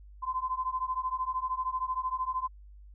sine beating tone pair, 1021 / 1034 Hz, C6 / C6, -43 / -21 cents, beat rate 13 Hz, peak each -33 / -32 dBFS, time 0.22-2.48 s, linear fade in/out 20 ms, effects added 50 Hz sine -48 dBFS peak until 2.94 s

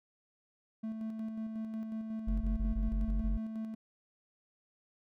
triangle tone with tremolo, 220.8 Hz, A3, 6 cents sharp, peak -33 dBFS, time 0.83-3.75 s, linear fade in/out 10 ms, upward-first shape square, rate 5.5 Hz, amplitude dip 35%
triangle tone bursts, 47.46 Hz, F#1, 45 cents sharp, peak -27 dBFS, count 7, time 2.27-3.376 s, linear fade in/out 10 ms, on 140 ms, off 21 ms
effects none

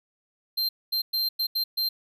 square tone bursts at uneven times, 4155 Hz, C8, 13 cents flat, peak -24 dBFS, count 6, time 0.57-0.69 / 0.92-1.02 / 1.13-1.29 / 1.39-1.47 / 1.55-1.64 / 1.77-1.89 s, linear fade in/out 10 ms, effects none

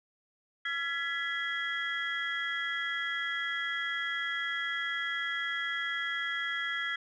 sine tone cluster, 1365 / 1684 / 1979 / 3287 Hz, F6 / G#6 / B6 / G#7, -40 / +24 / +3 / -19 cents, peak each -38 / -35 / -34 / -38 dBFS, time 0.65-6.96 s, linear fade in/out 5 ms, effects tanh soft clip ceiling -22 dBFS

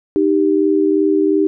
sine tone pair together, 309.2 / 392 Hz, D#4 / G4, -11 / 0 cents, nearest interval major third, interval 411 cents, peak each -14 dBFS, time 0.16-1.47 s, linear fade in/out 0 ms, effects none

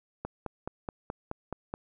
click train, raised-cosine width 1 ms, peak -20 dBFS, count 8, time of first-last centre 0.25-1.739 s, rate 4.7 Hz, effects none

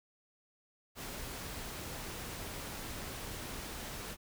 pink noise, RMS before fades -43 dBFS, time 0.95-4.17 s, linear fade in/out 50 ms, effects none

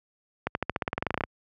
accelerating click train, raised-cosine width 0.5 ms, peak -11 dBFS, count 16, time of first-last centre 0.47-1.238 s, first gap 81 ms, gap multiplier 0.93, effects high-pass 60 Hz 12 dB/octave

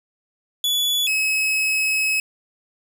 40% pulse tone pair in turn, 3425 / 2566 Hz, A7 / E7, -47 / -47 cents, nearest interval perfect fourth, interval 500 cents, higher first, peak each -17 dBFS, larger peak neither, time 0.64-1.07 / 1.07-2.2 s, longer second, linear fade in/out 2 ms, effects none

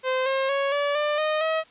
sawtooth tone with pitch steps, 517 / 535.5 / 554.7 / 574.6 / 595.3 / 616.6 / 638.7 Hz, C5 / C5 / C#5 / D5 / D5 / D#5 / D#5, -21 / +40 / +1 / -38 / +23 / -16 / +45 cents, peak -18 dBFS, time 0.03-1.64 s, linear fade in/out 50 ms, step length 230 ms, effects white hiss -54 dBFS RMS until 1.7 s + resampled to 8000 Hz

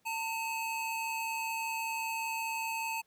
square tone pair together, 901.7 / 2560 Hz, A5 / D#7, +42 / +49 cents, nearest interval octave + tritone, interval 1807 cents, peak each -36 / -38 dBFS, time 0.05-3.02 s, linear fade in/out 20 ms, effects pink hiss -73 dBFS RMS until 3.06 s + high-pass 100 Hz 12 dB/octave

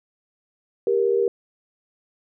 sine tone pair together, 394.9 / 470.6 Hz, G4 / A#4, +13 / +16 cents, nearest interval minor third, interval 303 cents, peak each -20 dBFS, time 0.87-1.28 s, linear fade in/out 2 ms, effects none

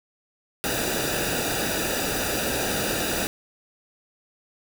pink noise with comb filter, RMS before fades -26 dBFS, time 0.64-3.27 s, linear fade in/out 0 ms, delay 0.93 ms, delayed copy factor -0.75, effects none

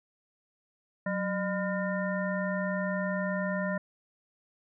harmonic tone with a mistuned harmonic, 201.7 Hz, G3, 50 cents sharp, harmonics 1 / 3 / 5 / 7 / 9, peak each -31 / -33 / -40 / -40 / -37 dBFS, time 1.06-3.78 s, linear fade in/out 5 ms, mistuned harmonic 1, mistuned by -140 cents, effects none

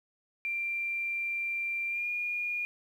sine tone with pitch glide, 2368 to 2429 Hz, D7 to D#7, +14 to -42 cents, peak -30 dBFS, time 0.45-2.65 s, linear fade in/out 0 ms, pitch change +44 cents, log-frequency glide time 1.87-2.09 s, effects 10-bit

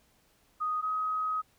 sine tone pair in turn, 1245 / 1263.8 Hz, D#6 / D#6, +1 / +27 cents, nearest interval unison, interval 26 cents, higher second, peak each -28 dBFS, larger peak neither, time 0.6-0.82 / 0.82-1.42 s, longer second, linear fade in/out 20 ms, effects pink hiss -67 dBFS RMS until 1.58 s

